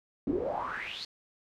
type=noise with band-pass filter sweep; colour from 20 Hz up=brown; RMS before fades=-34 dBFS; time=0.27-1.05 s; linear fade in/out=2 ms; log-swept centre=270 to 4600 Hz; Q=8.1; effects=none